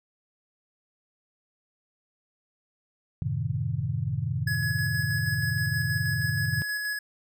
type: chord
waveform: sine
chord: F# diminished seventh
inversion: none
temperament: equal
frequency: 92.5 / 110 / 130.81 / 155.56 Hz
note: F#2 / A2 / C3 / Eb3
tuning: 0 / 0 / 0 / 0 cents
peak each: -34 / -31 / -30 / -32 dBFS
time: 3.22-6.62 s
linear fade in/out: 0 ms
type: tone with tremolo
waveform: square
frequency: 1686 Hz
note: G#6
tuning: 26 cents sharp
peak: -28 dBFS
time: 4.47-6.99 s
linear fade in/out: 5 ms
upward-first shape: square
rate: 6.3 Hz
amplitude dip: 25%
effects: none